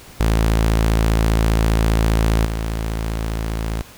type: tone with level steps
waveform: sawtooth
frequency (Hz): 55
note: A1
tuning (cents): 0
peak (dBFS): -10 / -17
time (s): 0.2-3.82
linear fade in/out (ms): 5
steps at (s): 2.45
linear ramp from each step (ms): 5
effects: pink hiss -42 dBFS RMS until 3.97 s